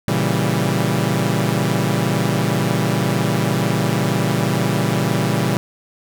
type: chord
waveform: sawtooth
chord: A# diminished seventh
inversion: none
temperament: equal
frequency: 116.54 / 138.59 / 164.81 / 196 Hz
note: A#2 / C#3 / E3 / G3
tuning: 0 / 0 / 0 / 0 cents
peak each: -18 dBFS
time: 0.08-5.57 s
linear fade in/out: 0 ms
effects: none